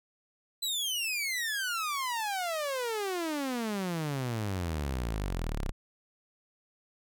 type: exponential sweep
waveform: sawtooth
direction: down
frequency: 4043 to 30.87 Hz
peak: -27 dBFS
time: 0.62-5.72 s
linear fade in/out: 10 ms
effects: none